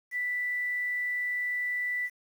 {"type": "tone with quantisation", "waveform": "sine", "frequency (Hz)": 1975.5, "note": "B6", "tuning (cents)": 0, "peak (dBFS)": -28, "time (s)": [0.11, 2.1], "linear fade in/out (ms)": 50, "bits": 9, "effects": []}